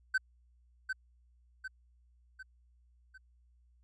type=tone with echo; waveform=triangle; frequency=1532 Hz; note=G6; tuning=40 cents flat; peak=-24 dBFS; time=0.14-0.18 s; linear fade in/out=10 ms; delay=750 ms; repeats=4; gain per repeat=-6 dB; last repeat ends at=3.18 s; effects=added 60 Hz sine -63 dBFS peak until 3.83 s + resampled to 24000 Hz